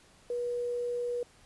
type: tone with quantisation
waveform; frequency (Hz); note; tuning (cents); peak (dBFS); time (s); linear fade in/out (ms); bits
sine; 484; B4; -35; -30; 0.3-1.23; 2; 9
effects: pink hiss -60 dBFS RMS until 1.45 s + resampled to 24000 Hz